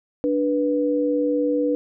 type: tone pair together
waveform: sine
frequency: 293.7 / 490.1 Hz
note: D4 / B4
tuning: 0 / -13 cents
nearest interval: major sixth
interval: 887 cents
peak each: -21 / -21 dBFS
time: 0.24-1.75 s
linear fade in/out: 0 ms
effects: none